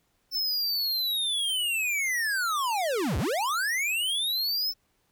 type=linear two-way sweep; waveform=square; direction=down then up; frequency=5340 to 54.6 to 5340 Hz; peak=-26 dBFS; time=0.31-4.74 s; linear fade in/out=50 ms; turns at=3.18 s; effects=pink hiss -71 dBFS RMS until 5.11 s